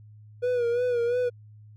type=tone with vibrato; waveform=triangle; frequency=483.7 Hz; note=B4; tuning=36 cents flat; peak=-20 dBFS; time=0.42-1.3 s; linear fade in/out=20 ms; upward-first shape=sine; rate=2.9 Hz; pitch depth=55 cents each way; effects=added 106 Hz sine -46 dBFS peak until 1.76 s + MP3 96 kbps